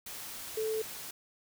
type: tone in noise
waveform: sine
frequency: 438.5 Hz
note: A4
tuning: 6 cents flat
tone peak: -30 dBFS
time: 0.57-0.82 s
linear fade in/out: 5 ms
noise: white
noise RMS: -43 dBFS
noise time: 0.06-1.11 s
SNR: +10 dB
effects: none